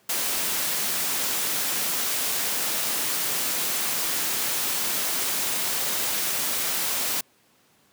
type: noise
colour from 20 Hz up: white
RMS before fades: -26 dBFS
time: 0.09-7.21 s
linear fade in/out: 5 ms
effects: pink hiss -61 dBFS RMS until 7.92 s + high-pass 150 Hz 12 dB/octave